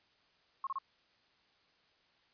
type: tone bursts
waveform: sine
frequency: 1083 Hz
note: C#6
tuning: 41 cents flat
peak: -34 dBFS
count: 3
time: 0.64-0.785 s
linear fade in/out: 2 ms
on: 29 ms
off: 29 ms
effects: white hiss -70 dBFS RMS until 2.33 s + resampled to 11025 Hz